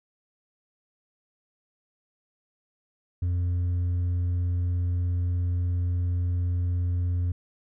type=tone with hard clipping; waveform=triangle; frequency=88.3 Hz; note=F2; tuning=20 cents sharp; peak=-22 dBFS; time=3.22-7.32 s; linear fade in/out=5 ms; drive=1 dB; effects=none